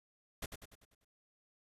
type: noise with echo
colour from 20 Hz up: pink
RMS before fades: -41 dBFS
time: 0.42-0.46 s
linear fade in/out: 5 ms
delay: 98 ms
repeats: 6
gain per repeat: -6 dB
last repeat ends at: 1.048 s
effects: resampled to 32000 Hz